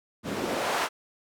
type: noise with band-pass filter sweep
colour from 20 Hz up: white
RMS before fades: -29 dBFS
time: 0.23-0.89 s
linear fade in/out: 50 ms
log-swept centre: 220 to 950 Hz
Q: 1.1
effects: none